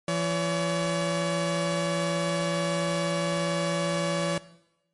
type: tone pair together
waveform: sawtooth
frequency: 168.87 / 568 Hz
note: E3 / C#5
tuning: +42 / +42 cents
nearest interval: octave + major sixth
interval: 2100 cents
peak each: -24 dBFS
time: 0.08-4.38 s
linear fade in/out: 2 ms
effects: noise-tail reverb RT60 0.9 s tail -18 dB re dry + MP3 48 kbps